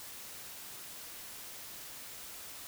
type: silence
effects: white hiss -47 dBFS RMS until 2.67 s